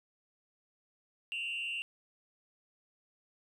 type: tone with frequency modulation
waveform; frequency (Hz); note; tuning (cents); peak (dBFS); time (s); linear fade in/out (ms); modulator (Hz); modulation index
sine; 2766; F7; -17; -33; 1.32-1.82; 0; 174; 0.67
effects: tanh soft clip ceiling -32 dBFS + 12-bit